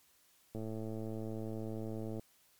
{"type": "click train", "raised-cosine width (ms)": 2, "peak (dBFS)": -29, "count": 182, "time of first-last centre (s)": [0.55, 2.195], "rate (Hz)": 110, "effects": ["white hiss -68 dBFS RMS until 2.59 s", "MP3 96 kbps"]}